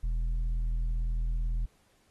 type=tone with tanh clipping; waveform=triangle; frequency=40.97 Hz; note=E1; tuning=10 cents flat; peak=-28 dBFS; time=0.03-1.66 s; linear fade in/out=10 ms; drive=10 dB; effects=pink hiss -68 dBFS RMS until 2.1 s + AAC 32 kbps